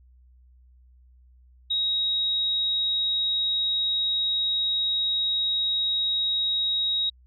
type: tone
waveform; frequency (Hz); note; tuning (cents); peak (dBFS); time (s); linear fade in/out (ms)
sine; 3795; A#7; +30; -22; 1.7-7.1; 10
effects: added 62 Hz sine -52 dBFS peak until 7.26 s